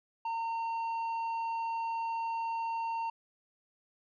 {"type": "tone with tanh clipping", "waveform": "triangle", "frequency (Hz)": 914, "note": "A#5", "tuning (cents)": -34, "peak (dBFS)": -33, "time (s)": [0.25, 3.1], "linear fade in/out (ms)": 5, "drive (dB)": 10, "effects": []}